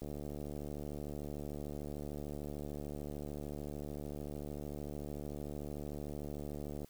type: click train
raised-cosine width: 2 ms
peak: -30 dBFS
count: 502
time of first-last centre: 0.02-6.846 s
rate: 73.4 Hz
effects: white hiss -66 dBFS RMS until 6.89 s